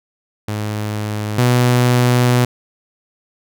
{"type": "tone pair in turn", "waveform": "sawtooth", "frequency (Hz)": [105.8, 123.31], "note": ["G#2", "B2"], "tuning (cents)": [33, -2], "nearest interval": "minor third", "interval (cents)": 265, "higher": "second", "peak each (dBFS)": [-16, -7], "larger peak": "second", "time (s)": [[0.48, 1.38], [1.38, 2.45]], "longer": "second", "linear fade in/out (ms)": 5, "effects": []}